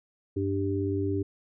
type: harmonic tone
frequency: 98 Hz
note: G2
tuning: in tune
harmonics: 1 / 3 / 4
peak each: -30 / -30 / -30 dBFS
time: 0.36-1.23 s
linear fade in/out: 10 ms
effects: none